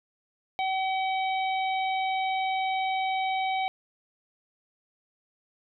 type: harmonic tone with a mistuned harmonic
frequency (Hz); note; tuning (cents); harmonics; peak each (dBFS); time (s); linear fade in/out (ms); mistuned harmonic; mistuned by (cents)
761; F#5; +48; 1 / 3 / 4 / 5; -26 / -33 / -41 / -40; 0.59-3.68; 0; 4; +31
effects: none